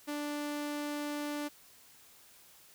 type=tone; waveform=sawtooth; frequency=293.7 Hz; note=D4; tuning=in tune; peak=-31 dBFS; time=0.07-1.49 s; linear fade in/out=20 ms; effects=white hiss -59 dBFS RMS until 2.74 s